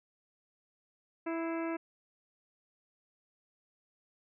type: harmonic tone with a mistuned harmonic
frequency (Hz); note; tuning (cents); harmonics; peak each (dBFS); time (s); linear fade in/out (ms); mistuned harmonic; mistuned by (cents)
329.6; E4; 0; 1 / 2 / 3 / 4 / 5 / 6 / 7 / 8; -34 / -40 / -44 / -46 / -48 / -50 / -51 / -52; 1.26-1.77; 10; 6; +77
effects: none